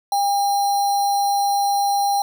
sine tone with sample-and-hold, 804 Hz, G5, 44 cents sharp, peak -16 dBFS, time 0.12-2.22 s, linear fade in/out 2 ms, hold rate 4900 Hz, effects none

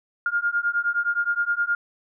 sine beating tone pair, 1408 / 1417.6 Hz, F6 / F6, +14 / +25 cents, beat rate 9.6 Hz, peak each -24 dBFS, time 0.26-1.75 s, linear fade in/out 2 ms, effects none

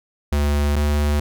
square tone pair in turn, 72.7 / 73.63 Hz, D2 / D2, -17 / +5 cents, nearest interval unison, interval 22 cents, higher second, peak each -17 dBFS, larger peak neither, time 0.32-0.76 / 0.76-1.2 s, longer neither, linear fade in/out 5 ms, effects none

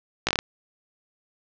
slowing click train, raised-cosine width 0.2 ms, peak -4 dBFS, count 6, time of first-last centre 0.27-0.389 s, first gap 17 ms, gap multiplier 1.17, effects low-pass 6000 Hz 12 dB/octave + 7-bit

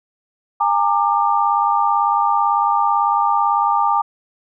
sine tone cluster, 814 / 912 / 1192 Hz, G#5 / A#5 / D6, -35 / -38 / +25 cents, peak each -18 dBFS, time 0.6-4.02 s, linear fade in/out 10 ms, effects none

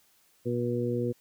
harmonic tone, 120.7 Hz, B2, 39 cents flat, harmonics 1 / 2 / 3 / 4, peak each -32 / -32 / -32 / -32 dBFS, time 0.45-1.13 s, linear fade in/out 20 ms, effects white hiss -65 dBFS RMS until 1.2 s

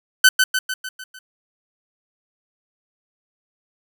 sawtooth tone with echo, 1518 Hz, F#6, 44 cents sharp, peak -4 dBFS, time 0.24-0.29 s, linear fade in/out 5 ms, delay 150 ms, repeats 6, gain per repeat -5 dB, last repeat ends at 1.19 s, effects none

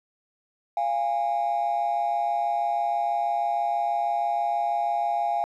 triangle ring-modulated tone, 756 Hz, F#5, 37 cents sharp, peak -16 dBFS, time 0.77-5.44 s, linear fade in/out 0 ms, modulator 63.1 Hz, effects tanh soft clip ceiling -18 dBFS

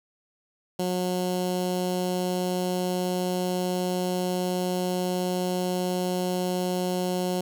15% pulse tone with notch filter, 181.4 Hz, F#3, 34 cents flat, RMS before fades -27 dBFS, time 0.79-7.41 s, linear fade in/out 5 ms, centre 1800 Hz, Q 1.1, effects none

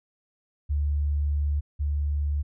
sine tone pair in turn, 72.9 / 72.9 Hz, D2 / D2, -12 / -12 cents, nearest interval unison, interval 0 cents, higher neither, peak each -22 / -23 dBFS, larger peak first, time 0.69-1.61 / 1.79-2.43 s, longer first, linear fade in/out 20 ms, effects none

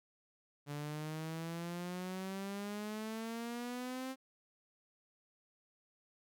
sawtooth exponential sweep, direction up, 143.9 to 265.1 Hz, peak -36 dBFS, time 0.66-4.16 s, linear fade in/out 50 ms, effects none

